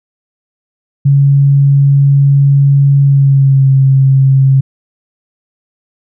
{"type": "tone with pitch glide", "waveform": "sine", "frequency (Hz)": [139.8, 134.73], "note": ["C#3", "C#3"], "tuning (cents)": [15, -49], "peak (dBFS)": -4, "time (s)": [1.05, 4.61], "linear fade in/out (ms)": 10, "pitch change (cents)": -64, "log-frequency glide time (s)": [3.02, 3.7], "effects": []}